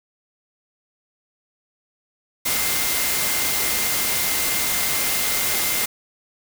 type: tone in noise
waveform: sine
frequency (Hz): 2093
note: C7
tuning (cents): 0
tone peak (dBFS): -31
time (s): 2.45-5.86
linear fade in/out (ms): 10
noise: white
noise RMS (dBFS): -22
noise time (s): 2.45-5.86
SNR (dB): -12
effects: none